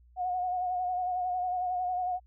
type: tone with vibrato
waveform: sine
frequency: 727 Hz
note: F#5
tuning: 31 cents flat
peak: -28 dBFS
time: 0.16-2.2 s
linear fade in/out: 50 ms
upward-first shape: sine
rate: 11 Hz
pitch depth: 35 cents each way
effects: added 60 Hz sine -56 dBFS peak until 2.26 s